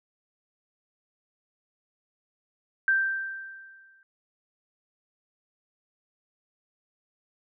sine tone with exponential decay, 1568 Hz, G6, in tune, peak -18 dBFS, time 2.88-4.03 s, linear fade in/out 1 ms, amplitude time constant 250 ms, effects none

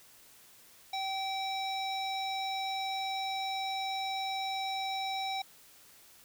square tone with low-pass filter, 772 Hz, G5, 27 cents flat, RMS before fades -35 dBFS, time 0.93-5.42 s, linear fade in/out 5 ms, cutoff 4500 Hz, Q 4.8, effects white hiss -58 dBFS RMS until 6.24 s

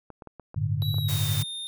clicks, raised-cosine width 1 ms, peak -28 dBFS, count 8, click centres 0.103 / 0.222 / 0.273 / 0.397 / 0.544 / 0.823 / 0.943 / 0.984 s
sine chord, G suspended second, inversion none, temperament equal, 98 / 110 / 146.83 Hz, G2 / A2 / D3, 0 / 0 / 0 cents, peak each -28 dBFS, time 0.56-1.44 s, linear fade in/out 10 ms
square tone with pitch glide, 3905 to 3643 Hz, B7 to A#7, -20 to -41 cents, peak -33 dBFS, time 0.82-1.67 s, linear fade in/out 0 ms, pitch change -121 cents, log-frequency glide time 0.97-1.27 s
white noise, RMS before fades -34 dBFS, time 1.08-1.43 s, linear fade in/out 10 ms
effects none

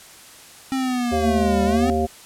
square linear two-way sweep, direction down then up, 267.8 to 196 to 258.5 Hz, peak -21 dBFS, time 0.72-1.9 s, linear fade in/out 0 ms, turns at 1.64 s
harmonic tone, 77.78 Hz, D#2, in tune, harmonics 1 / 3 / 5 / 7 / 9, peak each -25 / -24 / -23 / -29 / -23 dBFS, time 1.11-2.07 s, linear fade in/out 20 ms
effects white hiss -44 dBFS RMS until 2.25 s + low-pass 11000 Hz 12 dB/octave

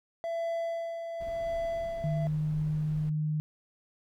triangle tone with tremolo, 669 Hz, E5, 25 cents sharp, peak -27 dBFS, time 0.24-2.27 s, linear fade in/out 0 ms, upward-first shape sine, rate 0.92 Hz, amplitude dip 50%
brown noise, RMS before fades -45 dBFS, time 1.2-3.1 s, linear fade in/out 10 ms
sine tone, 153.1 Hz, D#3, 28 cents flat, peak -27 dBFS, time 2.04-3.4 s, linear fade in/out 0 ms
effects none

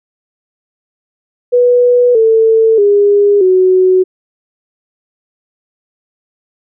sine tone with pitch steps, 490 / 446.7 / 407.3 / 371.4 Hz, B4 / A4 / G#4 / F#4, -14 / +26 / -34 / +7 cents, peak -5 dBFS, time 1.52-4.04 s, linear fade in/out 20 ms, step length 630 ms, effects none

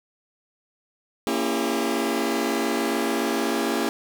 sawtooth chord, A# diminished seventh, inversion none, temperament just, 233.1 / 279.7 / 335.6 / 402.8 Hz, A#3 / C#4 / E4 / G4, 0 / +16 / +31 / +47 cents, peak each -24 dBFS, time 1.27-3.89 s, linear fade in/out 0 ms, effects none

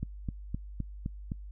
click train, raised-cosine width 5 ms, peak -21 dBFS, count 6, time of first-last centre 0.03-1.319 s, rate 3.88 Hz, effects noise-tail reverb RT60 0.1 s tail -26 dB re dry + added 50 Hz sine -41 dBFS peak until 1.51 s

